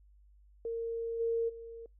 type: tone with level steps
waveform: sine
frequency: 460 Hz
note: A#4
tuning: 23 cents flat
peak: -33 / -28 / -43 dBFS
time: 0.65-1.86 s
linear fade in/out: 2 ms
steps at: 1.19 / 1.48 s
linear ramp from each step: 20 ms
effects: noise-tail reverb RT60 0.2 s tail -26 dB re dry + added 50 Hz sine -58 dBFS peak until 1.99 s